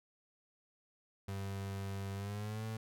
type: tone with pitch glide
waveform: 35% pulse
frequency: 98 to 110.64 Hz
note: G2 to A2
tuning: 0 to +10 cents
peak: -37 dBFS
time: 1.28-2.77 s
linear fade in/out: 5 ms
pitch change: +210 cents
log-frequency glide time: 2.15-2.65 s
effects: none